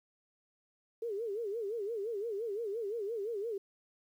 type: tone with vibrato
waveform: sine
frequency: 430.8 Hz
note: A4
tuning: 37 cents flat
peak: -34 dBFS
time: 1.02-3.58 s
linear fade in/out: 5 ms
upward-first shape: sine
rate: 5.8 Hz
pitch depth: 170 cents each way
effects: 11-bit